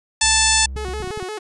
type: harmonic tone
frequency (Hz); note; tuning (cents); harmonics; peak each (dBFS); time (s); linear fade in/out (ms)
881; A5; +2; 1 / 2 / 3 / 4 / 5 / 6 / 7 / 8 / 9 / 10; -23 / -23 / -23 / -23 / -23 / -23 / -23 / -23 / -23 / -23; 0.21-0.66; 5
type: tone with pitch glide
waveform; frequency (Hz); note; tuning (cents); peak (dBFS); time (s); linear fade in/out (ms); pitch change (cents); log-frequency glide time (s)
triangle; 65.41 to 67.83; C2 to C#2; 0 to -37; -25; 0.22-1.04; 20; +63; 0.66-0.89
type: tone with vibrato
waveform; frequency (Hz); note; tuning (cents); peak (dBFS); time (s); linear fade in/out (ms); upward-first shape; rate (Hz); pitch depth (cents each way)
sawtooth; 396.9; G4; +22; -23; 0.76-1.39; 10; square; 5.7; 130
type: clicks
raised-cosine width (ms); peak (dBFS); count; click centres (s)
5; -21; 8; 0.761 / 0.886 / 1.004 / 1.043 / 1.075 / 1.106 / 1.175 / 1.227
effects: resampled to 24000 Hz